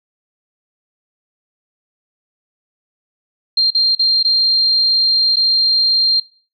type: tone with dropouts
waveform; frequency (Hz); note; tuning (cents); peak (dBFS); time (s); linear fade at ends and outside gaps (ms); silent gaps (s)
sine; 4186; C8; 0; -10; 3.57-6.2; 5; 3.705-3.748 / 3.951-3.993 / 4.229-4.247 / 5.359-5.367
effects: noise-tail reverb RT60 0.4 s tail -21 dB re dry